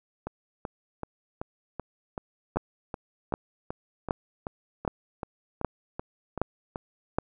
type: two click trains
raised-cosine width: 1 ms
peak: -19 / -10 dBFS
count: 18 / 7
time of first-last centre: 0.27-6.759 / 2.57-7.185 s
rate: 2.62 / 1.3 Hz
effects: none